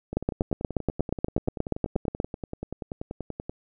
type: two click trains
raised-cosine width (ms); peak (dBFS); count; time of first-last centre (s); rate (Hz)
2; -19 / -10; 36 / 18; 0.13-3.495 / 0.17-2.201; 10.4 / 8.37
effects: none